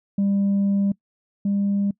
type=tone pair in turn; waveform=sine; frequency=198.9 / 200.4 Hz; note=G3 / G3; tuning=+25 / +38 cents; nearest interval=unison; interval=13 cents; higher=second; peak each=-15 / -17 dBFS; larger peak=first; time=0.18-0.92 / 1.45-1.91 s; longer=first; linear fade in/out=5 ms; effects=noise-tail reverb RT60 0.1 s tail -24 dB re dry + tanh soft clip ceiling -16 dBFS